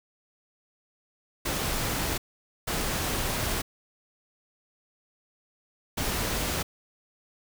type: noise bursts at uneven times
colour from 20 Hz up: pink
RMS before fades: -29 dBFS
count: 3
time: 1.45-2.18 / 2.67-3.62 / 5.97-6.63 s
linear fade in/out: 10 ms
effects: none